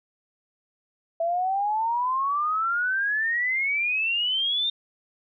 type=exponential sweep; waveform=sine; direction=up; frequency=659 to 3656 Hz; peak=-22 dBFS; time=1.2-4.7 s; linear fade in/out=5 ms; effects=none